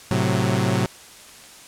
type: chord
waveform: sawtooth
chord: F# diminished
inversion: first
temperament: equal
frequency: 110 / 130.81 / 185 Hz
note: A2 / C3 / F#3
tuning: 0 / 0 / 0 cents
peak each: -19 dBFS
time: 0.11-0.86 s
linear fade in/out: 0 ms
type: clicks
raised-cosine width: 0.2 ms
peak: -29 dBFS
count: 3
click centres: 0.685 / 1.293 / 1.439 s
effects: white hiss -44 dBFS RMS until 1.67 s + low-pass 10000 Hz 12 dB/octave